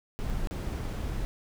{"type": "noise with dropouts", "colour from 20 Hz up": "brown", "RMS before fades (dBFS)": -32, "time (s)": [0.19, 1.25], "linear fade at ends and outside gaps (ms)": 0, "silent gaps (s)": [[0.3, 0.303], [0.472, 0.51], [0.929, 0.933]], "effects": []}